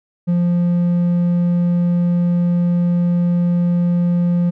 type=tone with hard clipping; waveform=sine; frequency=174.61 Hz; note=F3; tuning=in tune; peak=-14 dBFS; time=0.27-4.51 s; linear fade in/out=20 ms; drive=3 dB; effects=none